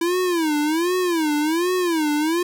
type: tone with vibrato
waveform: square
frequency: 329.6 Hz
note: E4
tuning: in tune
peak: -19 dBFS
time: 0.01-2.43 s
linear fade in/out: 5 ms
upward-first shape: sine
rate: 1.3 Hz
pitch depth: 190 cents each way
effects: none